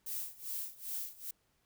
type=noise with tremolo; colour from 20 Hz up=violet; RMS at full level=-38 dBFS; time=0.06-1.31 s; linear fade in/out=5 ms; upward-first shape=sine; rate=2.5 Hz; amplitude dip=90%; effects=pink hiss -75 dBFS RMS until 1.65 s